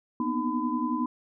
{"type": "tone cluster", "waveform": "sine", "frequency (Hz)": [240.2, 251.1, 308.5, 1008], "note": ["B3", "B3", "D#4", "B5"], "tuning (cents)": [-48, 29, -15, 35], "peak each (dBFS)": -31, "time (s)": [0.2, 1.06], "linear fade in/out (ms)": 2, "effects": []}